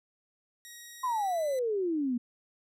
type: tone with pitch glide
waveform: 10% pulse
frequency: 1894 to 2007 Hz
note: A#6 to B6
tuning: +27 to +27 cents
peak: -37 dBFS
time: 0.65-1.59 s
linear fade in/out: 0 ms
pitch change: +100 cents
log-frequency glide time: 1.05-1.46 s
type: exponential sweep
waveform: sine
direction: down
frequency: 1052 to 233.1 Hz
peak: -27 dBFS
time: 1.03-2.18 s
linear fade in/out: 10 ms
effects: none